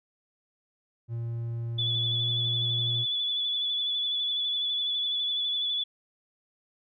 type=tone with pitch glide; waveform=triangle; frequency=116.54 to 118.37 Hz; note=A#2 to A#2; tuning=0 to +27 cents; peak=-28 dBFS; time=1.08-3.06 s; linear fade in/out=50 ms; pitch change=+27 cents; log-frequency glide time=2.08-2.29 s
type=tone with vibrato; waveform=sine; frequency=3440 Hz; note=A7; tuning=40 cents flat; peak=-26 dBFS; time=1.78-5.84 s; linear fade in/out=10 ms; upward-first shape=triangle; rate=12 Hz; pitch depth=34 cents each way
effects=none